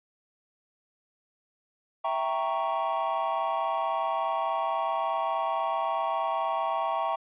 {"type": "chord", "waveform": "triangle", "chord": "E diminished seventh", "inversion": "none", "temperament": "equal", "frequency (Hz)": [659.3, 784, 932.3, 1108.7], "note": ["E5", "G5", "Bb5", "Db6"], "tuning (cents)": [0, 0, 0, 0], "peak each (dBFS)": -29, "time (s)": [2.04, 7.16], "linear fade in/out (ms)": 10, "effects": ["tanh soft clip ceiling -18 dBFS", "resampled to 8000 Hz"]}